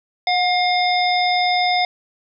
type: harmonic tone with a mistuned harmonic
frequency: 724 Hz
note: F#5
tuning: 38 cents flat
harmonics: 1 / 3 / 5 / 7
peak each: -17 / -22 / -24 / -25 dBFS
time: 0.27-1.85 s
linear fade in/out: 2 ms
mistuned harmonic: 3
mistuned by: -41 cents
effects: none